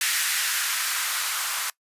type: noise with band-pass filter sweep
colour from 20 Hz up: violet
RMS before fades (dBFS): -26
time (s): 0.01-1.7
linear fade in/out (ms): 2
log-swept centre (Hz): 1800 to 1100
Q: 2
effects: noise-tail reverb RT60 0.1 s tail -22 dB re dry + resampled to 32000 Hz